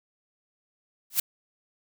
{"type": "noise with exponential growth", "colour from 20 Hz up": "blue", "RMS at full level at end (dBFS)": -17, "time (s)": [1.1, 1.2], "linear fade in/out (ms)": 5, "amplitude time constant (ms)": 20, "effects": []}